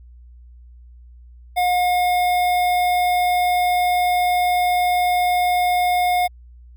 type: tone with notch filter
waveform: square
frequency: 718 Hz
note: F5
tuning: 48 cents sharp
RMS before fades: -18 dBFS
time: 1.56-6.28 s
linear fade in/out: 20 ms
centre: 6600 Hz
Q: 0.97
effects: added 60 Hz sine -41 dBFS peak until 6.76 s